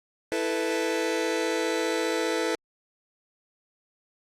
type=chord; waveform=sawtooth; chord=E suspended fourth; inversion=none; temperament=just; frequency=329.6 / 439.5 / 494.4 Hz; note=E4 / A4 / B4; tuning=0 / -2 / +2 cents; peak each=-25 dBFS; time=0.32-2.55 s; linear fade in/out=0 ms; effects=low-pass 9000 Hz 12 dB/octave + Opus 32 kbps